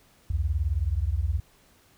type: beating tone pair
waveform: sine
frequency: 65.4 / 84.4 Hz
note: C2 / E2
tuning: 0 / +41 cents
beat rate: 19 Hz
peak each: -26 dBFS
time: 0.3-1.4 s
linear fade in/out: 5 ms
effects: pink hiss -60 dBFS RMS until 1.97 s